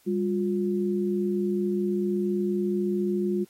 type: tone pair together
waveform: sine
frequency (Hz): 199.52 / 355.5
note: G3 / F4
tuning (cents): +31 / +31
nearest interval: minor seventh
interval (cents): 1000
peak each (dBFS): -26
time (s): 0.06-3.45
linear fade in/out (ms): 20
effects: white hiss -61 dBFS RMS until 3.49 s + AAC 48 kbps